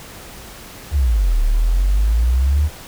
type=exponential two-way sweep; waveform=sine; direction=down then up; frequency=77.78 to 35.81 to 77.78 Hz; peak=-12 dBFS; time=0.91-2.7 s; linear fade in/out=50 ms; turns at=1.42 s; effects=pink hiss -37 dBFS RMS until 2.87 s